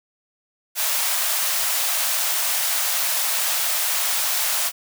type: high-pass noise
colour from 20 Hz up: white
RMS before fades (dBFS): -22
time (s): 0.75-4.72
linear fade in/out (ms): 50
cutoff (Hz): 570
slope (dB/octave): 48
effects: none